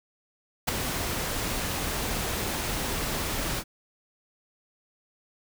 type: noise with ADSR envelope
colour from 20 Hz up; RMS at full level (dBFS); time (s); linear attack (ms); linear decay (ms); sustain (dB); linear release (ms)
pink; -21; 0.67-3.64; 18; 4; -9; 58
effects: none